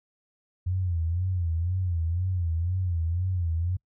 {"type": "tone with vibrato", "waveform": "sine", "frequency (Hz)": 87.31, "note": "F2", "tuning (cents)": 0, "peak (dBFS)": -24, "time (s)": [0.66, 3.77], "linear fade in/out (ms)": 10, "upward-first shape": "sine", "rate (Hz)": 2, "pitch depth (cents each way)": 120, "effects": ["noise-tail reverb RT60 0.1 s tail -26 dB re dry"]}